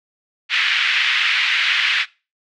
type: band-pass noise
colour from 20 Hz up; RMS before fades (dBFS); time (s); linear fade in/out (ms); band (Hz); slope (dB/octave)
pink; -18; 0.49-2.06; 50; 1800 to 3300; 24
effects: noise-tail reverb RT60 0.3 s tail -21 dB re dry